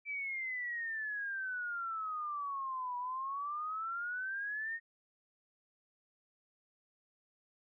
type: exponential two-way sweep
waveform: sine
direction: down then up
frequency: 2331 to 974 to 1862 Hz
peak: -36 dBFS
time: 0.05-4.8 s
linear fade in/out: 50 ms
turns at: 2.97 s
effects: none